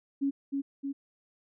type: tone with echo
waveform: sine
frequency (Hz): 277.2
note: C#4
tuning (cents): 0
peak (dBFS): -25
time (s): 0.21-0.31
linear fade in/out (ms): 20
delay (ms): 310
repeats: 2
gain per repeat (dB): -3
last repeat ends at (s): 0.93
effects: none